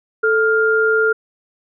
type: tone pair together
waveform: sine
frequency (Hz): 440 / 1403.8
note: A4 / F6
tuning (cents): 0 / +9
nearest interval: octave + minor sixth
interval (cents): 2009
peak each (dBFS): -15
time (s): 0.23-1.13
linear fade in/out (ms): 10
effects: none